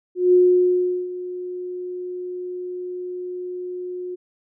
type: tone with ADSR envelope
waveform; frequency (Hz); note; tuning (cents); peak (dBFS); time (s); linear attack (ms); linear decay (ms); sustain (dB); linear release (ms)
sine; 361.1; F#4; -42; -10; 0.15-4.16; 180; 750; -17; 19
effects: none